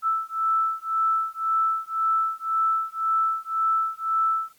sine beating tone pair, 1318.5 / 1320.4 Hz, E6 / E6, 0 / +2 cents, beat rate 1.9 Hz, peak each -24 dBFS, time 0.02-4.53 s, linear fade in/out 50 ms, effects white hiss -60 dBFS RMS until 4.58 s + MP3 96 kbps

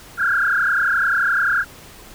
sine tone with frequency modulation, 1507 Hz, F#6, 31 cents sharp, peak -15 dBFS, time 0.17-1.65 s, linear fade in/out 50 ms, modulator 31.5 Hz, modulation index 4.6, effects pink hiss -42 dBFS RMS until 2.14 s

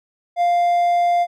triangle tone, 698.5 Hz, F5, in tune, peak -12 dBFS, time 0.36-1.27 s, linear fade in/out 50 ms, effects none

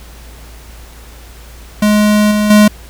square tone with level steps, 210 Hz, G#3, 19 cents sharp, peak -8 / -11 / -4 dBFS, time 1.82-2.68 s, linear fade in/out 5 ms, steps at 2.31 / 2.5 s, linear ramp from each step 5 ms, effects added 57 Hz sine -33 dBFS peak until 2.89 s + pink hiss -39 dBFS RMS until 2.89 s

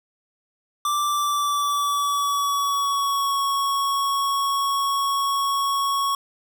square tone with pitch glide, 1174 to 1108.1 Hz, D6 to C#6, -1 to -1 cents, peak -21 dBFS, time 0.85-6.15 s, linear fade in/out 2 ms, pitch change -100 cents, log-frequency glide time 1.07-3.42 s, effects none

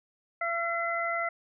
harmonic tone, 678 Hz, E5, 49 cents sharp, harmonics 1 / 2 / 3, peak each -32 / -32 / -32 dBFS, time 0.41-1.29 s, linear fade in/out 5 ms, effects none

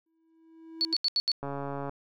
triangle tone with exponential growth, 325.3 Hz, E4, 23 cents flat, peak -32 dBFS, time 0.06-0.94 s, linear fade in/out 5 ms, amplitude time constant 190 ms
sine tone bursts, 4435 Hz, C#8, in tune, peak -23 dBFS, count 5, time 0.81-1.317 s, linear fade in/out 0 ms, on 39 ms, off 78 ms
click train, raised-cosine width 1 ms, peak -22 dBFS, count 66, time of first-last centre 1.43-1.894 s, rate 140 Hz
effects none

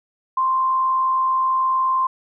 sine tone with frequency modulation, 1046.5 Hz, C6, in tune, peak -16 dBFS, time 0.37-2.07 s, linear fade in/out 5 ms, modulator 68.8 Hz, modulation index 0.23, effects none

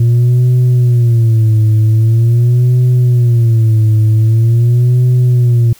sine tone with vibrato, 116.6 Hz, A#2, 1 cent sharp, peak -3 dBFS, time 0-5.73 s, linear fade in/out 5 ms, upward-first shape sine, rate 0.44 Hz, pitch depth 120 cents each way, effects tanh soft clip ceiling -5 dBFS + white hiss -43 dBFS RMS until 5.79 s

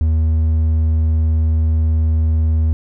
sine tone with hard clipping, 79.6 Hz, D#2, 40 cents sharp, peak -13 dBFS, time 0.01-2.73 s, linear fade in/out 0 ms, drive 3 dB, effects none

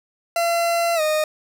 40% pulse tone with pitch glide, 680 to 616.4 Hz, F5 to D#5, -46 to -16 cents, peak -17 dBFS, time 0.36-1.24 s, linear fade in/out 2 ms, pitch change -170 cents, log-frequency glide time 0.95-1.01 s, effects none

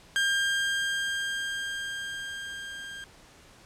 30% pulse tone with level ramp, 1600 Hz, G6, 35 cents sharp, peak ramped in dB -20 to -36 dBFS, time 0.16-3.04 s, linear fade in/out 0 ms, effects pink hiss -54 dBFS RMS until 3.65 s + low-pass 9000 Hz 12 dB/octave

